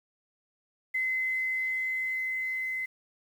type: tone with level ramp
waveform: sine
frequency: 2048 Hz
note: C7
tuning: 38 cents flat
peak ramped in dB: -26 to -30 dBFS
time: 0.94-2.86 s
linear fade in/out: 10 ms
effects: 9-bit

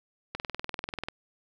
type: click train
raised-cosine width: 0.3 ms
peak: -17 dBFS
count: 16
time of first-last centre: 0.35-1.085 s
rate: 20.4 Hz
effects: none

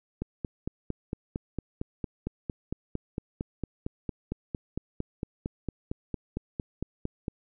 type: click train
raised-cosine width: 3 ms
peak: -18 dBFS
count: 32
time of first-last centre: 0.22-7.282 s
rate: 4.39 Hz
effects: none

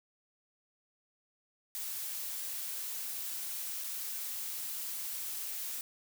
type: noise with dropouts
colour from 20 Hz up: blue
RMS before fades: -39 dBFS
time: 1.75-5.81 s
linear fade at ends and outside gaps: 0 ms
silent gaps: 3.839-3.843 s
effects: none

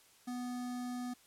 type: tone with notch filter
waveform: square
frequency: 246.9 Hz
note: B3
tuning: in tune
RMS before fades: -40 dBFS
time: 0.27-1.14 s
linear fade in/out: 10 ms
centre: 2600 Hz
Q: 1.2
effects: white hiss -64 dBFS RMS until 1.26 s + low-pass 12000 Hz 12 dB/octave

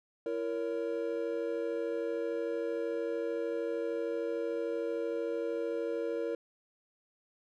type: chord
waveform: triangle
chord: A# diminished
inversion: second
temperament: just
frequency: 335.6 / 466.2 / 559.4 Hz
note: E4 / A#4 / C#5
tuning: +31 / 0 / +16 cents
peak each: -36 / -32 / -36 dBFS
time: 0.26-6.35 s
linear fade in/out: 2 ms
effects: none

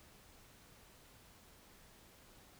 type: silence
effects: pink hiss -62 dBFS RMS until 2.59 s

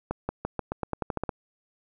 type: accelerating click train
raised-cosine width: 1 ms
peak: -14 dBFS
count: 12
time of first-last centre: 0.11-1.292 s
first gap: 180 ms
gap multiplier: 0.89
effects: none

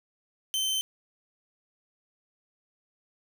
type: tone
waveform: sawtooth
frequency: 3088 Hz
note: G7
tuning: 27 cents flat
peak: -23 dBFS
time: 0.54-0.81 s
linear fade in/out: 0 ms
effects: none

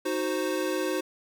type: chord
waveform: square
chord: C diminished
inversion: first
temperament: equal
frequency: 311.1 / 370 / 523.3 Hz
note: Eb4 / Gb4 / C5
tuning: 0 / 0 / 0 cents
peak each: -32 / -31 / -32 dBFS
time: 0.05-1.01 s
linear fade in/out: 10 ms
effects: none

